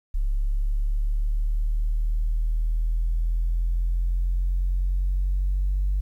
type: exponential sweep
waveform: sine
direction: up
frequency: 34.65 to 48.3 Hz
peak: -19 dBFS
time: 0.14-6.01 s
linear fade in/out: 10 ms
effects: tanh soft clip ceiling -17 dBFS + 10-bit